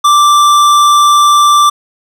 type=tone with tanh clipping; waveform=sine; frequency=1174.7 Hz; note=D6; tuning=in tune; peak=-6 dBFS; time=0.04-1.7 s; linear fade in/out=10 ms; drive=17 dB; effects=none